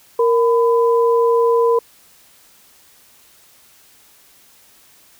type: tone pair together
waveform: sine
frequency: 466.2 / 1002.8 Hz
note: A#4 / B5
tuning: 0 / +26 cents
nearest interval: octave + minor second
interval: 1326 cents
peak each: -12 / -19 dBFS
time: 0.19-1.79 s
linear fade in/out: 5 ms
effects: white hiss -50 dBFS RMS until 5.19 s